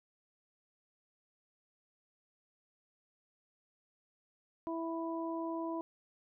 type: harmonic tone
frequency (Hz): 329.6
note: E4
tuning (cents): 0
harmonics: 1 / 2 / 3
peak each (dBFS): -37 / -42 / -42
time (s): 4.67-5.81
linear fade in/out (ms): 0
effects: none